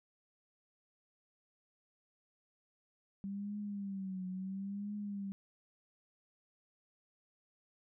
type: tone with vibrato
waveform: sine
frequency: 195.5 Hz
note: G3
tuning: 4 cents flat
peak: -38 dBFS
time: 3.24-5.32 s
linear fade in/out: 0 ms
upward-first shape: triangle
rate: 0.73 Hz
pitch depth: 110 cents each way
effects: none